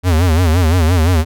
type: tone with vibrato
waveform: square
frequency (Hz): 84.6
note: E2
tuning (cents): +45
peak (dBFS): -10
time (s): 0.03-1.25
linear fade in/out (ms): 50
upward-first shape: sine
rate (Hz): 5.8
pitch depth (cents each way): 150
effects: none